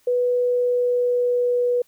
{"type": "tone with pitch glide", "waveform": "sine", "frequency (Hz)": [492.3, 488.6], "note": ["B4", "B4"], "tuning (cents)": [-6, -19], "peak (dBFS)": -17, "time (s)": [0.07, 1.82], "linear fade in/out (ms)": 5, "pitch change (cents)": -13, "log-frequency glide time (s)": [0.32, 1.7], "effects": ["white hiss -61 dBFS RMS until 1.87 s"]}